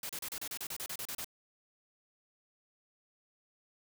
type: noise bursts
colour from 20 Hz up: white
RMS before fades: -40 dBFS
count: 13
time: 0.03-1.245 s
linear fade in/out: 2 ms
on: 63 ms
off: 33 ms
effects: none